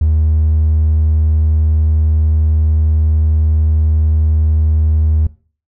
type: tone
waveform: triangle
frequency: 77.78 Hz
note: D#2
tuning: in tune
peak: -6 dBFS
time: 0.01-5.27 s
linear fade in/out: 5 ms
effects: noise-tail reverb RT60 0.4 s tail -21 dB re dry + tanh soft clip ceiling -4 dBFS